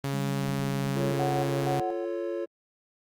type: tone with pitch glide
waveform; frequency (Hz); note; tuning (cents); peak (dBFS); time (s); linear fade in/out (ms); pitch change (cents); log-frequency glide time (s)
sawtooth; 138.3 to 137.03; C#3 to C#3; -4 to -20; -24; 0.04-1.8; 0; -16; 0.14-1.35
type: tone with vibrato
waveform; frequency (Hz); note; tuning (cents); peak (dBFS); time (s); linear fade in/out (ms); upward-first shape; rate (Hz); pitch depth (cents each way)
sine; 196; G3; 0; -32; 0.13-1.12; 10; triangle; 10; 86
type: chord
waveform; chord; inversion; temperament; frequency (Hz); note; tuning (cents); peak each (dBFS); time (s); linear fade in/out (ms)
triangle; F augmented; none; equal with one note detuned; 346.4 / 440 / 554.4; F4 / A4 / C#5; -14 / 0 / 0; -30 / -34 / -32; 0.95-2.46; 20
type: tone with tremolo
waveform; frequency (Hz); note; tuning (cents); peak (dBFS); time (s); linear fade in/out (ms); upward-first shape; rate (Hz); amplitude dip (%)
sine; 740; F#5; 0; -29; 1.19-2.05; 5; square; 2.1; 80
effects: Opus 32 kbps